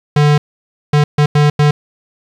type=tone bursts at uneven times; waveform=square; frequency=147.7 Hz; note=D3; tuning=10 cents sharp; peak=-8 dBFS; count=5; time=0.16-0.38 / 0.93-1.04 / 1.18-1.26 / 1.35-1.5 / 1.59-1.71 s; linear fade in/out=5 ms; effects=low-pass 5000 Hz 12 dB/octave + 7-bit